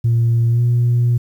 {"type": "tone with pitch glide", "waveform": "sine", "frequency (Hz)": [116.54, 120.23], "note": ["A#2", "B2"], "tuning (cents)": [0, -46], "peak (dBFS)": -10, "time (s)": [0.04, 1.18], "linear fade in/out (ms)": 10, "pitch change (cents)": 54, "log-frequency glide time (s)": [0.5, 0.61], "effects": ["tanh soft clip ceiling -9 dBFS", "8-bit"]}